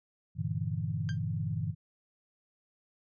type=chord; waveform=sine; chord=E half-diminished seventh; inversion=first; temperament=equal; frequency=98 / 116.54 / 146.83 / 164.81 Hz; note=G2 / Bb2 / D3 / E3; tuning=0 / 0 / 0 / 0 cents; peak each=-36 dBFS; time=0.35-1.75 s; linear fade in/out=50 ms
type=tone with exponential decay; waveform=sawtooth; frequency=1584 Hz; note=G6; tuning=18 cents sharp; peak=-33 dBFS; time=1.09-1.19 s; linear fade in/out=0 ms; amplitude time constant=20 ms
effects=resampled to 16000 Hz